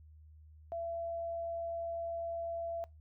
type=tone; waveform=sine; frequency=673 Hz; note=E5; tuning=36 cents sharp; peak=-36 dBFS; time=0.72-2.84 s; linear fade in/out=0 ms; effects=noise-tail reverb RT60 0.2 s tail -22 dB re dry + added 77 Hz sine -54 dBFS peak until 3 s